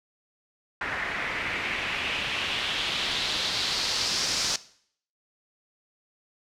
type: noise with low-pass filter sweep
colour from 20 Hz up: white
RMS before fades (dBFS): -29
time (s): 0.81-4.56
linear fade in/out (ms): 2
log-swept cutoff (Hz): 1800 to 5600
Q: 2.7
effects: noise-tail reverb RT60 0.6 s tail -18 dB re dry